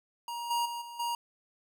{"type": "tone with level steps", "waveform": "square", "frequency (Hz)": 945, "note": "A#5", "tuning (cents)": 23, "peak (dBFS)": [-36, -28, -36, -43, -31], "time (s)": [0.28, 1.15], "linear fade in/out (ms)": 2, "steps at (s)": [0.5, 0.65, 0.81, 0.99], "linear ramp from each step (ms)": 10, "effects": []}